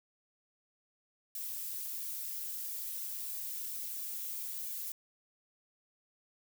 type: noise with flanger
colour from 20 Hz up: violet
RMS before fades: -40 dBFS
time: 1.35-4.92 s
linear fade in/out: 2 ms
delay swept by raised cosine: 1.7 to 4.9 ms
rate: 1.5 Hz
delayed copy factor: +0.8
effects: none